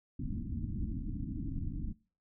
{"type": "low-pass noise", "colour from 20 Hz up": "pink", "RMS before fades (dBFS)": -37, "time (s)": [0.19, 1.93], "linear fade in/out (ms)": 10, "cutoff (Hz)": 310, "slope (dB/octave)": 96, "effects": ["noise-tail reverb RT60 0.4 s tail -24 dB re dry"]}